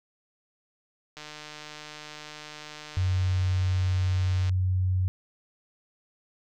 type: click train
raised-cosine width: 0.2 ms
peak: -24 dBFS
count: 503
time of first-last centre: 1.17-4.495 s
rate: 151 Hz
type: tone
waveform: sine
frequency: 92.5 Hz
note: F#2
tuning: in tune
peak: -22 dBFS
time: 2.97-5.08 s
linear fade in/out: 0 ms
effects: none